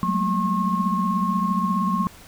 sine tone cluster, 184.3 / 198.5 / 215.2 / 230.8 / 1080 Hz, F#3 / G3 / A3 / A#3 / C#6, -7 / +22 / -38 / -17 / -45 cents, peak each -24 / -29 / -28 / -31 / -23 dBFS, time 0.03-2.07 s, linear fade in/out 0 ms, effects pink hiss -46 dBFS RMS until 2.27 s

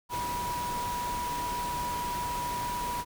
sine tone in noise, 973 Hz, B5, 26 cents flat, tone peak -31 dBFS, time 0.09-3.05 s, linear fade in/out 50 ms, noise pink, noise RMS -38 dBFS, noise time 0.09-3.05 s, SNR +4 dB, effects none

